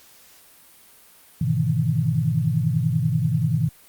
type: chord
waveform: sine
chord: E major seventh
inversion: first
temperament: just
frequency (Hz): 103.01 / 123.61 / 154.51 / 164.81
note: G#2 / B2 / D#3 / E3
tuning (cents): -14 / +2 / -12 / 0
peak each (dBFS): -28 / -23 / -23 / -24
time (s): 1.41-3.69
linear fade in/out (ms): 5
effects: white hiss -51 dBFS RMS until 3.88 s + Opus 48 kbps